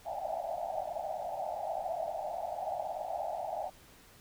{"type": "band-pass noise", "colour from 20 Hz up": "white", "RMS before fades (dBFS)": -37, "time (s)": [0.05, 3.7], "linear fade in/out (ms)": 20, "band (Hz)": [600, 820], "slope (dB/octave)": 96, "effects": ["pink hiss -58 dBFS RMS until 4.2 s"]}